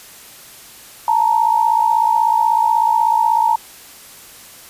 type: tone pair together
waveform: sine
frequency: 876 / 932.3 Hz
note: A5 / A#5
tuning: -8 / 0 cents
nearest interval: minor second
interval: 108 cents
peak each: -15 / -14 dBFS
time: 1.08-3.56 s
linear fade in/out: 2 ms
effects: white hiss -40 dBFS RMS until 4.69 s + resampled to 32000 Hz